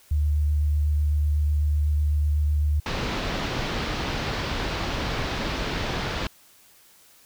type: tone with vibrato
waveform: sine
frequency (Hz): 74.5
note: D2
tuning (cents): +25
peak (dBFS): -19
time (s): 0.11-2.8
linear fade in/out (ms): 5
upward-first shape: sine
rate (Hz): 8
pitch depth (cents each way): 15
type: low-pass noise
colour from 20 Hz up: pink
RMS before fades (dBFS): -28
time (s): 2.86-6.27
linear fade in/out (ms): 2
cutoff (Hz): 4800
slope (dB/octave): 24
effects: white hiss -55 dBFS RMS until 7.25 s

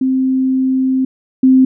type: tone pair in turn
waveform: sine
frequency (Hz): 261.6 / 260.6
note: C4 / C4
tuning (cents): 0 / -7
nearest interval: unison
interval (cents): 7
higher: first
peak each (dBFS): -11 / -5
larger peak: second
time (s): 0.01-1.05 / 1.43-1.65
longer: first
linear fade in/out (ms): 5
effects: none

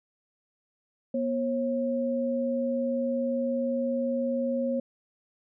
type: tone pair together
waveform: sine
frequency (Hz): 241.4 / 541.3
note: B3 / C#5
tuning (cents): -39 / -41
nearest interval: octave + major second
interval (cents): 1398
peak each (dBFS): -28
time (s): 1.14-4.8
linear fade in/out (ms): 5
effects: none

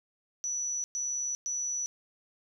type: tone bursts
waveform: sine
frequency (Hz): 5920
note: F#8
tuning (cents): 0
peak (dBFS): -30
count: 3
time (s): 0.44-1.86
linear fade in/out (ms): 0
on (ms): 400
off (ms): 110
effects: 11-bit

